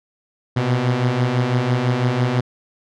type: beating tone pair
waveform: sawtooth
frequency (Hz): 120 / 126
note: B2 / B2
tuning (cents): -49 / +35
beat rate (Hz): 6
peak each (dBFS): -18 / -14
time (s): 0.56-2.41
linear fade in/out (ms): 10
effects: low-pass 4000 Hz 12 dB/octave